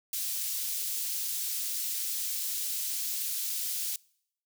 white high-pass noise, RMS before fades -33 dBFS, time 0.13-3.96 s, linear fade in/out 2 ms, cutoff 4100 Hz, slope 12 dB/octave, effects noise-tail reverb RT60 0.7 s tail -25 dB re dry

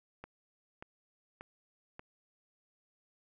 click train, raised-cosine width 0.5 ms, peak -30 dBFS, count 4, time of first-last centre 0.24-1.994 s, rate 1.71 Hz, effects none

